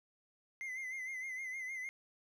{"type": "tone with vibrato", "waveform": "triangle", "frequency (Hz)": 2067, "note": "C7", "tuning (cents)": -22, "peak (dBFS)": -38, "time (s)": [0.61, 1.89], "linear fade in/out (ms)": 0, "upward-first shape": "sine", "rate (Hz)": 6.5, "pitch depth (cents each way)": 59, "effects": []}